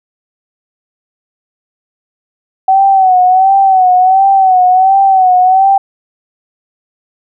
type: tone with vibrato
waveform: sine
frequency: 756 Hz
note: F#5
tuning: 37 cents sharp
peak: -4 dBFS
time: 2.68-5.78 s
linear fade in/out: 5 ms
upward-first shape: sine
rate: 1.4 Hz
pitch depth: 65 cents each way
effects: none